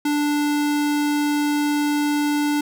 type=tone; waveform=square; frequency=293.7 Hz; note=D4; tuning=in tune; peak=-19 dBFS; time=0.05-2.61 s; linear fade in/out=5 ms; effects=none